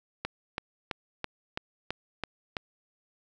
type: click train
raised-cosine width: 0.3 ms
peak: -15 dBFS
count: 8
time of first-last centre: 0.25-2.568 s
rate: 3.02 Hz
effects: none